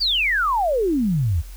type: exponential sweep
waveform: sine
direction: down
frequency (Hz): 4856 to 72.5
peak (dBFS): -17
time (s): 0-1.42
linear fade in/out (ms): 20
effects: added 44 Hz sine -34 dBFS peak until 1.56 s + white hiss -48 dBFS RMS until 1.56 s